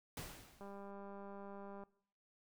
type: noise with exponential decay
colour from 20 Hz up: pink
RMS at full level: -45 dBFS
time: 0.17-0.91 s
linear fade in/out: 2 ms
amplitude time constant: 160 ms
type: click train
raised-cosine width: 1 ms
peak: -39 dBFS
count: 245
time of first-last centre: 0.61-1.836 s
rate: 199 Hz
effects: noise-tail reverb RT60 0.6 s tail -21 dB re dry